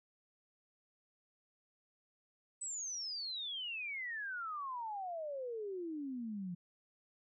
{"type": "exponential sweep", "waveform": "sine", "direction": "down", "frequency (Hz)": [8110, 170.9], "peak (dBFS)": -39, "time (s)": [2.61, 6.55], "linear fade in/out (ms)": 10, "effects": []}